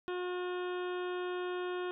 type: harmonic tone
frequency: 360 Hz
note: F#4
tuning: 47 cents flat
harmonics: 1 / 2 / 3 / 4 / 5 / 7 / 8 / 9 / 10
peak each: -35 / -46 / -45 / -46 / -52 / -53 / -57 / -53 / -59 dBFS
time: 0.08-1.91 s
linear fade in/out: 0 ms
effects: none